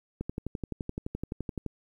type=click train; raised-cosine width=3 ms; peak=-20 dBFS; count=18; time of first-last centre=0.21-1.663 s; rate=11.7 Hz; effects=10-bit